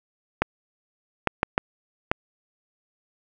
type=clicks; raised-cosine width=0.5 ms; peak=-4 dBFS; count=5; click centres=0.42 / 1.273 / 1.431 / 1.579 / 2.115 s; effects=none